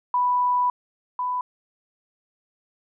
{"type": "tone pair in turn", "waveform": "sine", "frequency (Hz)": [987.8, 995.2], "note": ["B5", "B5"], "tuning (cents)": [0, 13], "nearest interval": "unison", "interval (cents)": 13, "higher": "second", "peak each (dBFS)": [-18, -23], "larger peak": "first", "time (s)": [[0.14, 0.7], [1.19, 1.41]], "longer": "first", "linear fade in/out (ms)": 2, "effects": []}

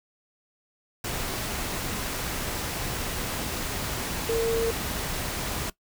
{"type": "tone in noise", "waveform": "sine", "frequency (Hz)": 457, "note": "A#4", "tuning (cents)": -34, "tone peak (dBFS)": -22, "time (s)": [4.29, 4.71], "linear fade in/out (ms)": 5, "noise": "pink", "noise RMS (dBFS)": -31, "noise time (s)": [1.04, 5.7], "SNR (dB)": 6, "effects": ["noise-tail reverb RT60 0.1 s tail -19 dB re dry"]}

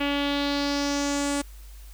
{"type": "tone with low-pass filter sweep", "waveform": "sawtooth", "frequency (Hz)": 284.5, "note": "C#4", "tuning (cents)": 45, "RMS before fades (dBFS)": -26, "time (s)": [0, 1.42], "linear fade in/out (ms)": 10, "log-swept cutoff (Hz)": [2800, 8700], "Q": 3.4, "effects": ["added 50 Hz sine -41 dBFS peak until 1.93 s", "white hiss -54 dBFS RMS until 1.93 s"]}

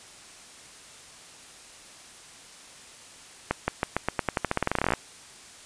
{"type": "accelerating click train", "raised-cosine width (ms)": 0.5, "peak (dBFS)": -8, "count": 23, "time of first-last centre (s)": [3.51, 4.936], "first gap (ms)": 170, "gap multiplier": 0.89, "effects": ["white hiss -48 dBFS RMS until 5.65 s", "resampled to 22050 Hz"]}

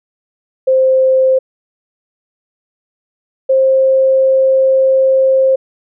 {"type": "tone pair in turn", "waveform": "sine", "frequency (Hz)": [523.3, 529.7], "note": ["C5", "C5"], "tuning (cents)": [0, 21], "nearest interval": "unison", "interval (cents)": 21, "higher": "second", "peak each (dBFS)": -7, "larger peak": "neither", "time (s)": [[0.67, 1.39], [3.49, 5.56]], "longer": "second", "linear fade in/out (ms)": 10, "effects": []}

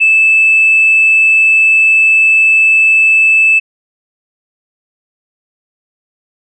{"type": "tone", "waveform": "sine", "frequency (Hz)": 2626, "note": "E7", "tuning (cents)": -7, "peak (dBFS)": -4, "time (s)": [0, 3.6], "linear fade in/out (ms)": 20, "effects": ["tanh soft clip ceiling 0 dBFS"]}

